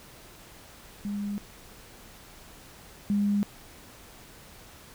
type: tone pair in turn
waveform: sine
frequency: 203.8 / 203.8 Hz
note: G#3 / G#3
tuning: -32 / -32 cents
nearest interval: unison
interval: 0 cents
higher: neither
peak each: -29 / -22 dBFS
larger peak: second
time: 1.05-1.38 / 3.1-3.43 s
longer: neither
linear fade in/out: 0 ms
effects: pink hiss -50 dBFS RMS until 4.94 s